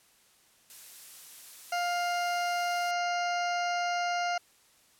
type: noise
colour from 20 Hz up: blue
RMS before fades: -46 dBFS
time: 0.7-2.91 s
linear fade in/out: 0 ms
type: harmonic tone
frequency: 703 Hz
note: F5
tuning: 11 cents sharp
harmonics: 1 / 2 / 3 / 4 / 6 / 7 / 8 / 9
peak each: -29 / -35 / -39 / -41 / -45 / -46 / -47 / -48 dBFS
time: 1.72-4.38 s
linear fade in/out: 5 ms
effects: white hiss -63 dBFS RMS until 4.99 s + low-pass 12000 Hz 12 dB/octave